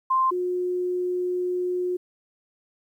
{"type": "tone pair in turn", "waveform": "sine", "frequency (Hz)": [1046.5, 360.5], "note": ["C6", "F#4"], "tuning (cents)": [0, -45], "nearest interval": "octave + tritone", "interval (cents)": 1845, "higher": "first", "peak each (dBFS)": [-18, -23], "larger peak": "first", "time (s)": [[0.1, 0.31], [0.31, 1.97]], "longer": "second", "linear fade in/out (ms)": 10, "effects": ["10-bit"]}